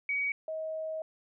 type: tone pair in turn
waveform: sine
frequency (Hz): 2259 / 633.9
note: C#7 / D#5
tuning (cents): +32 / +32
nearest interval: octave + minor seventh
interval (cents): 2200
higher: first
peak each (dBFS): -28 / -33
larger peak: first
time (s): 0.09-0.32 / 0.48-1.02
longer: second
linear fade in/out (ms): 2
effects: none